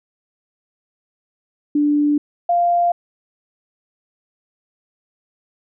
sine tone pair in turn, 293.7 / 695.9 Hz, D4 / F5, 0 / -6 cents, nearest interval octave + minor third, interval 1494 cents, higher second, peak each -13 dBFS, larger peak neither, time 1.75-2.18 / 2.49-2.92 s, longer neither, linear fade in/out 5 ms, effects none

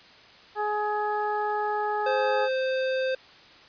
harmonic tone, 420 Hz, G#4, 19 cents sharp, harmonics 1 / 2 / 3 / 4, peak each -30 / -27 / -34 / -36 dBFS, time 0.55-2.49 s, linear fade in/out 50 ms
square tone, 522 Hz, C5, 4 cents flat, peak -25 dBFS, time 2.06-3.15 s, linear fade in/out 5 ms
effects white hiss -51 dBFS RMS until 3.68 s + resampled to 11025 Hz

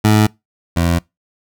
20% pulse tone pair in turn, 107.1 / 85.22 Hz, A2 / F2, -46 / -42 cents, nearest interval major third, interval 396 cents, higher first, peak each -4 / -8 dBFS, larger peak first, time 0.04-0.27 / 0.76-0.99 s, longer neither, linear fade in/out 10 ms, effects noise-tail reverb RT60 0.2 s tail -24 dB re dry

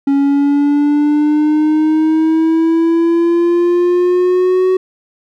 triangle exponential sweep, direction up, 277.2 to 374 Hz, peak -7 dBFS, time 0.07-4.77 s, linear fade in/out 5 ms, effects none

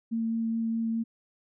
sine tone with vibrato, 226.9 Hz, A#3, 47 cents flat, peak -26 dBFS, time 0.11-1.04 s, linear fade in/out 20 ms, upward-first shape sine, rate 4.8 Hz, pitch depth 8 cents each way, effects none

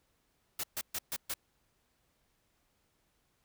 white noise bursts, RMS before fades -36 dBFS, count 5, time 0.59-1.34 s, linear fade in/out 5 ms, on 46 ms, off 130 ms, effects pink hiss -75 dBFS RMS until 3.44 s

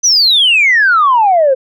sine exponential sweep, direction down, 6160 to 508 Hz, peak -5 dBFS, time 0.03-1.55 s, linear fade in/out 20 ms, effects tanh soft clip ceiling -2 dBFS

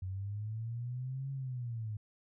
sine linear two-way sweep, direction up then down, 91.6 to 137.5 to 104.4 Hz, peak -36 dBFS, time 0.02-1.97 s, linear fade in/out 5 ms, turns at 1.31 s, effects none

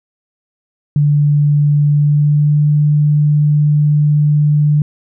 sine tone with pitch glide, 146.6 to 148.65 Hz, D3 to D3, -3 to +21 cents, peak -8 dBFS, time 0.96-4.82 s, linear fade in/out 2 ms, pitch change +24 cents, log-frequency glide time 1.92-2.65 s, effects none

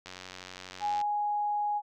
click train, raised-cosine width 0.2 ms, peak -25 dBFS, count 89, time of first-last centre 0.06-1.013 s, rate 92.3 Hz
sine tone, 830 Hz, G#5, 1 cent flat, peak -27 dBFS, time 0.8-1.82 s, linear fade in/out 50 ms
effects none

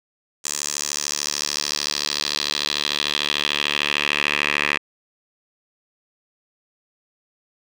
10% pulse tone with band-pass filter sweep, 73.42 Hz, D2, in tune, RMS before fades -24 dBFS, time 0.44-4.78 s, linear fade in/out 10 ms, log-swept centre 7200 to 2300 Hz, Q 2.8, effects none

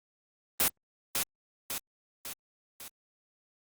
white noise with echo, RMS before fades -25 dBFS, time 0.6-0.68 s, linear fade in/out 0 ms, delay 550 ms, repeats 4, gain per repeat -5 dB, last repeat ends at 2.88 s, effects Opus 24 kbps

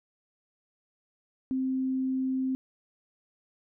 sine tone, 261.6 Hz, C4, in tune, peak -26 dBFS, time 1.51-2.55 s, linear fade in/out 0 ms, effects none

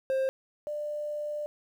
triangle / sine tone pair in turn, 530 / 594.9 Hz, C5 / D5, +22 / +22 cents, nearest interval major second, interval 200 cents, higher second, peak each -23 / -31 dBFS, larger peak first, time 0.1-0.29 / 0.67-1.46 s, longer second, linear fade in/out 0 ms, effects 10-bit

